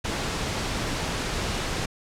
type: noise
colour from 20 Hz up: pink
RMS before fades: -28 dBFS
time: 0.04-1.86 s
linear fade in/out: 10 ms
effects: low-pass 7000 Hz 12 dB/octave